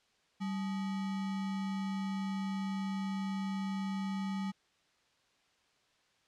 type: tone with sample-and-hold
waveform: sine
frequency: 194 Hz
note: G3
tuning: 18 cents flat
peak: -33 dBFS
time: 0.4-4.52 s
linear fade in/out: 20 ms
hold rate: 1050 Hz
effects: white hiss -71 dBFS RMS until 6.27 s + low-pass 5000 Hz 12 dB/octave